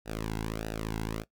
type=tone with flanger; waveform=sawtooth; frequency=54.4 Hz; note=A1; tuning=19 cents flat; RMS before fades=-35 dBFS; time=0.05-1.25 s; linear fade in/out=50 ms; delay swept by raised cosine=0.91 to 1.69 ms; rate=1.6 Hz; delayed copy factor=-0.8; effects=noise-tail reverb RT60 0.1 s tail -18 dB re dry